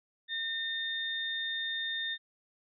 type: tone pair together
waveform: sine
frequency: 1820 / 3640 Hz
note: A#6 / A#7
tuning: -42 / -42 cents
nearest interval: octave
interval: 1200 cents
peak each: -36 / -34 dBFS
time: 0.28-2.18 s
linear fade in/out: 50 ms
effects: none